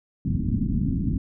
white low-pass noise, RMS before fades -24 dBFS, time 0.25-1.18 s, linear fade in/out 5 ms, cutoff 260 Hz, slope 48 dB/octave, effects none

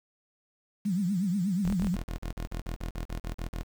sine tone with vibrato, 188.9 Hz, F#3, 36 cents sharp, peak -25 dBFS, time 0.85-1.96 s, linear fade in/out 10 ms, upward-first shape triangle, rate 8.3 Hz, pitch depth 220 cents each way
sawtooth tone bursts, 41.2 Hz, E1, in tune, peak -28 dBFS, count 14, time 1.64-3.635 s, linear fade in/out 20 ms, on 110 ms, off 35 ms
effects 8-bit

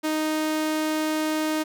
sawtooth tone, 310.6 Hz, D#4, 3 cents flat, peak -19 dBFS, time 0.03-1.64 s, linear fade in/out 20 ms, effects none

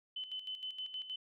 sine tone with tremolo, 3033 Hz, F#7, 42 cents sharp, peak -38 dBFS, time 0.16-1.16 s, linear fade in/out 5 ms, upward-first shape square, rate 6.4 Hz, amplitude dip 65%, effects none

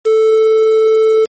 triangle tone with quantisation, 440 Hz, A4, in tune, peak -5 dBFS, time 0.05-1.26 s, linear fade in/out 20 ms, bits 5, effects MP3 32 kbps

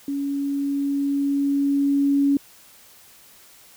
sine tone with level ramp, 280.6 Hz, C#4, 21 cents sharp, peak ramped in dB -23 to -15 dBFS, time 0.08-2.37 s, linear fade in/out 2 ms, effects white hiss -50 dBFS RMS until 3.76 s

